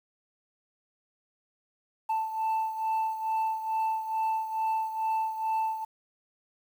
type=beating tone pair; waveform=sine; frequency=883 / 885.3 Hz; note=A5 / A5; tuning=+6 / +10 cents; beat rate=2.3 Hz; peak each=-26 / -31 dBFS; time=2.09-5.85 s; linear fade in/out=10 ms; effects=tanh soft clip ceiling -24 dBFS + 9-bit